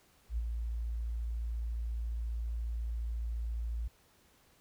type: tone with ADSR envelope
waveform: sine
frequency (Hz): 57.2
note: A#1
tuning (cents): -32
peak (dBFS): -29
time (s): 0.29-3.88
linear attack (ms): 83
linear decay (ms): 37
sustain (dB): -4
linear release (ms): 6
effects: pink hiss -66 dBFS RMS until 4.6 s